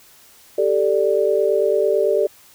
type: chord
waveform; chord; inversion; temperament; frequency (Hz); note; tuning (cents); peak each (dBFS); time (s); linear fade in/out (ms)
sine; G suspended second; none; just; 392 / 441 / 588; G4 / A4 / D5; 0 / +4 / +2; -19; 0.58-2.27; 5
effects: white hiss -49 dBFS RMS until 2.54 s